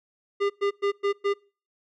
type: tone bursts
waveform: square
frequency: 402.2 Hz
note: G4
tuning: 44 cents sharp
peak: -22 dBFS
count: 5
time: 0.4-1.34 s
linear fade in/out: 20 ms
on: 100 ms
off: 110 ms
effects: noise-tail reverb RT60 0.4 s tail -26 dB re dry + low-pass 3000 Hz 12 dB/octave